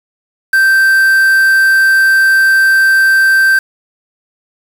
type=tone with quantisation; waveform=triangle; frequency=1563 Hz; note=G6; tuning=6 cents flat; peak=-4 dBFS; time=0.53-3.59 s; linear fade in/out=5 ms; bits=4; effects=none